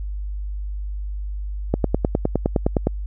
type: click train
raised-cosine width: 2 ms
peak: -4 dBFS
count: 12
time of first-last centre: 1.74-2.871 s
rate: 9.73 Hz
effects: added 50 Hz sine -25 dBFS peak until 3.06 s